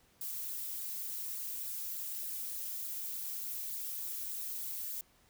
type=noise with flanger; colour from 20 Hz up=violet; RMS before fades=-40 dBFS; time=0.21-5.01 s; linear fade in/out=2 ms; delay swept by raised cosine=0.33 to 4.83 ms; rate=3.4 Hz; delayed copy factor=-0.7; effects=pink hiss -67 dBFS RMS until 5.29 s